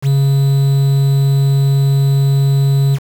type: tone with quantisation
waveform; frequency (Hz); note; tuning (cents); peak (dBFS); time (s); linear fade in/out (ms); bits
triangle; 137.9; C#3; -9; -7; 0.02-2.99; 50; 5
effects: none